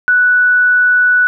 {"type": "tone", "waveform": "sine", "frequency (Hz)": 1480, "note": "F#6", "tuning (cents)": 0, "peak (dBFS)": -7, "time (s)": [0.08, 1.27], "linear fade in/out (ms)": 0, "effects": []}